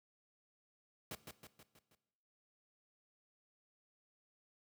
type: noise with echo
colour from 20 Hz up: pink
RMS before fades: -45 dBFS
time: 1.11-1.15 s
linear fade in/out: 2 ms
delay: 160 ms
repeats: 5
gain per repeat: -5 dB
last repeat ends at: 1.95 s
effects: noise-tail reverb RT60 1.0 s tail -17 dB re dry + high-pass 60 Hz 12 dB/octave